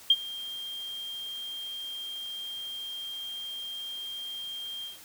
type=tone with ADSR envelope; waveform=sine; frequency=3197 Hz; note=G7; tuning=33 cents sharp; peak=-14 dBFS; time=0.1-4.99 s; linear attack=4 ms; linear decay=47 ms; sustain=-21 dB; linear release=150 ms; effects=white hiss -50 dBFS RMS until 5.04 s